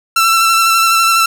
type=tone with vibrato; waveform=sawtooth; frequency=1341 Hz; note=E6; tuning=29 cents sharp; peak=-5 dBFS; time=0.16-1.26 s; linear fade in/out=5 ms; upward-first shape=square; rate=12 Hz; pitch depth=16 cents each way; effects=none